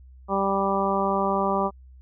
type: harmonic tone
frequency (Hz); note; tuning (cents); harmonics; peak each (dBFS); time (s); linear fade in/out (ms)
196; G3; 0; 1 / 2 / 3 / 4 / 5 / 6; -28 / -28 / -28 / -28 / -28 / -28; 0.28-1.71; 50
effects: added 64 Hz sine -45 dBFS peak until 2.01 s